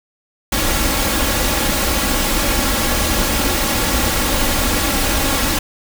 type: noise with comb filter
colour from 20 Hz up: pink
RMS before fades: -17 dBFS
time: 0.52-5.59 s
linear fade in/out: 5 ms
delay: 3.6 ms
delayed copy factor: +0.6
effects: none